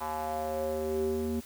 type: tone with band-pass filter sweep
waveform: square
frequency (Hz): 77.78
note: D#2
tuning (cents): 0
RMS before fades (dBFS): -32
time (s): 0-1.41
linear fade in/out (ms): 20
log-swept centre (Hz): 950 to 280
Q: 4.5
effects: white hiss -51 dBFS RMS until 1.45 s

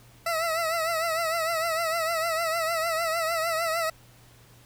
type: tone with vibrato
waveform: 20% pulse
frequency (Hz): 657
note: E5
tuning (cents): -6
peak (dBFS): -20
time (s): 0.26-3.9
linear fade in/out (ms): 5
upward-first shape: triangle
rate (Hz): 6.6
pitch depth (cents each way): 80
effects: added 120 Hz sine -55 dBFS peak until 4.65 s + pink hiss -56 dBFS RMS until 4.65 s

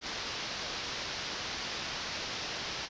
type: low-pass noise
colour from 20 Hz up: white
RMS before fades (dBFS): -38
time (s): 0.01-2.89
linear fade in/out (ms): 50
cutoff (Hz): 5700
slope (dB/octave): 48
effects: resampled to 16000 Hz

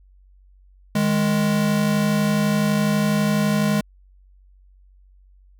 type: tone pair together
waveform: square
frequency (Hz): 155.56 / 207.6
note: D#3 / G#3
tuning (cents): 0 / 0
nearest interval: perfect fourth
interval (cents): 500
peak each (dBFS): -24 / -19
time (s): 0.95-3.81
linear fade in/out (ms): 5
effects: added 47 Hz sine -49 dBFS peak until 5.59 s

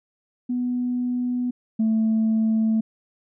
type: tone pair in turn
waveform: sine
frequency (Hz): 246.9 / 221.1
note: B3 / A3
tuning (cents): 0 / +9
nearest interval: major second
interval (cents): 191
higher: first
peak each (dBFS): -21 / -16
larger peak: second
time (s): 0.49-1.51 / 1.79-2.81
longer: neither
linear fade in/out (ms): 10
effects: tanh soft clip ceiling -15 dBFS

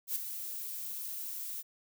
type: noise with ADSR envelope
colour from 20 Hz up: violet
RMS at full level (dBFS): -31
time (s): 0.07-1.63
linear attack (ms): 87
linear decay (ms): 9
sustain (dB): -9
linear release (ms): 31
effects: none

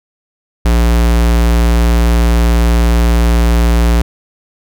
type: tone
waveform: square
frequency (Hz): 58.27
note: A#1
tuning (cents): 0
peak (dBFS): -8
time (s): 0.65-4.02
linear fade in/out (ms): 5
effects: none

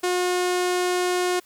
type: tone with low-pass filter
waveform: sawtooth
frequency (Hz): 360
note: F#4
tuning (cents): -47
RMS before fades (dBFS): -23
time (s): 0.03-1.4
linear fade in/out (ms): 10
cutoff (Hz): 9900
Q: 1.2
effects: white hiss -56 dBFS RMS until 1.45 s

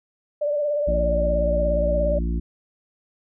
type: tone with vibrato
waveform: sine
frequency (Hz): 587.3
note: D5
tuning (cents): 0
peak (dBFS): -20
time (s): 0.41-2.19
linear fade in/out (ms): 10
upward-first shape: sine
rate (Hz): 17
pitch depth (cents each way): 41
type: harmonic tone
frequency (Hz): 57.7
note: A#1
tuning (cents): -17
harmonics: 1 / 3 / 4 / 5 / 6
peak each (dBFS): -22 / -30 / -34 / -35 / -38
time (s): 0.87-2.4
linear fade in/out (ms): 10
effects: none

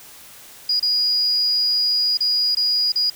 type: tone with dropouts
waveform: sine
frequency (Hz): 4893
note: D#8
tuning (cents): -30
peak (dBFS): -16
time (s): 0.69-3.1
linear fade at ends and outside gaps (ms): 5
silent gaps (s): 0.797-0.826 / 2.173-2.205 / 2.55-2.569 / 2.921-2.957
effects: white hiss -43 dBFS RMS until 3.15 s

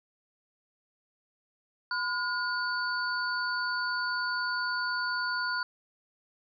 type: tone cluster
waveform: sine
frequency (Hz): 1011 / 1435 / 4510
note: B5 / F6 / C#8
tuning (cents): +40 / +47 / +29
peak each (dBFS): -35 / -30 / -36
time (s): 1.91-5.63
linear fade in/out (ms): 2
effects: none

